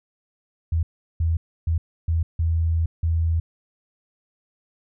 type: tone bursts at uneven times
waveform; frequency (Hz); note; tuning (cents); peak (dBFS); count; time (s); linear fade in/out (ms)
sine; 82.2; E2; -4; -18; 6; 0.72-0.83 / 1.2-1.37 / 1.67-1.78 / 2.08-2.23 / 2.39-2.86 / 3.03-3.4; 5
effects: none